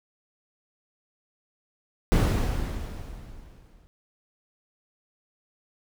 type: noise with exponential decay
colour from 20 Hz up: brown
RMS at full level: -17 dBFS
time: 2.12-3.87 s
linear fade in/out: 0 ms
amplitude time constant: 380 ms
effects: none

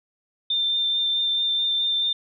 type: tone with vibrato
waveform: sine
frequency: 3586 Hz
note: A7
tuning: 32 cents sharp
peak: -20 dBFS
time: 0.5-2.13 s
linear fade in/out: 5 ms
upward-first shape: sine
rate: 4.6 Hz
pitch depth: 12 cents each way
effects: none

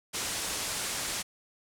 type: low-pass noise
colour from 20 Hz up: white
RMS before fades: -34 dBFS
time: 0.13-1.23 s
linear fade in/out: 20 ms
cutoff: 9900 Hz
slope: 24 dB/octave
effects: none

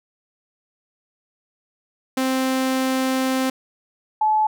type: tone pair in turn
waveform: sawtooth / sine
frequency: 261.6 / 861.3 Hz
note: C4 / A5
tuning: 0 / -37 cents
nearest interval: octave + major sixth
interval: 2063 cents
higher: second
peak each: -15 dBFS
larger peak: neither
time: 2.17-3.5 / 4.21-4.47 s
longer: first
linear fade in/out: 5 ms
effects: none

